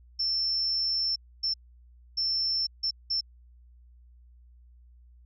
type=tone bursts at uneven times; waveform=sine; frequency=5360 Hz; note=E8; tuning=28 cents sharp; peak=-25 dBFS; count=5; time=0.19-1.16 / 1.43-1.54 / 2.17-2.67 / 2.83-2.91 / 3.1-3.21 s; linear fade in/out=10 ms; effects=added 60 Hz sine -52 dBFS peak until 5.25 s